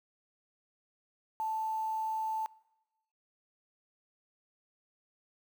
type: tone with quantisation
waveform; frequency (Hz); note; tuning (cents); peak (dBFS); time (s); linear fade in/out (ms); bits
sine; 879; A5; -2; -31; 1.4-2.46; 0; 9
effects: noise-tail reverb RT60 1.0 s tail -23 dB re dry